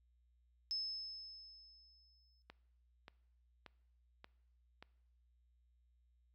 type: tone with exponential decay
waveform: sine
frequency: 5220 Hz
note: E8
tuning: 18 cents flat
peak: -36 dBFS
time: 0.71-2.42 s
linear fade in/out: 0 ms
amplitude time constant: 370 ms
type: click train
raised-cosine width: 0.3 ms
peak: -36 dBFS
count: 5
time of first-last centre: 2.5-4.826 s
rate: 1.72 Hz
effects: noise-tail reverb RT60 0.9 s tail -21 dB re dry + added 60 Hz sine -70 dBFS peak until 6.34 s